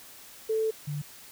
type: tone pair in turn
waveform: sine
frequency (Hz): 440.4 / 146.97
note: A4 / D3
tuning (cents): +2 / +2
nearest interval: octave + perfect fifth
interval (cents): 1900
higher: first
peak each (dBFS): -24 / -30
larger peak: first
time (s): 0.49-0.71 / 0.87-1.02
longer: first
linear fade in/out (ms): 10
effects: white hiss -49 dBFS RMS until 1.31 s